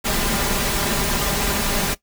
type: noise with comb filter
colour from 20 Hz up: pink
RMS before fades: -21 dBFS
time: 0.04-1.95 s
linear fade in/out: 20 ms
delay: 5 ms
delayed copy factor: +0.55
effects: noise-tail reverb RT60 0.1 s tail -17 dB re dry